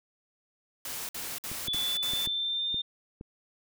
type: noise bursts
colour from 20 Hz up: white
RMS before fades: -37 dBFS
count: 5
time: 0.85-2.266 s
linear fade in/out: 2 ms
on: 240 ms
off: 54 ms
type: clicks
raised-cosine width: 3 ms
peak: -28 dBFS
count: 7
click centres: 1.516 / 1.683 / 1.746 / 2.135 / 2.274 / 2.744 / 3.211 s
type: tone with pitch glide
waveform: sine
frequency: 3463 to 3612 Hz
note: A7 to A7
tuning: -28 to +45 cents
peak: -28 dBFS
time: 1.67-2.82 s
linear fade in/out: 10 ms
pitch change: +73 cents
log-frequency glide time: 1.78-2.71 s
effects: none